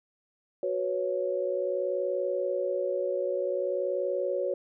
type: chord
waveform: sine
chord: F# suspended fourth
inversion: none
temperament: equal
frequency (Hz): 370 / 493.9 / 554.4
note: F#4 / B4 / C#5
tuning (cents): 0 / 0 / 0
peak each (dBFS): -32 / -33 / -29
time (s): 0.63-4.54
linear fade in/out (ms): 2
effects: none